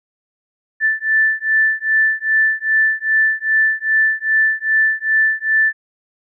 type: beating tone pair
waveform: sine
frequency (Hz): 1760 / 1762.5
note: A6 / A6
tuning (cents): 0 / +2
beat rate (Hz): 2.5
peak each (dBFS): -16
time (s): 0.8-5.73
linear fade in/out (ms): 50
effects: none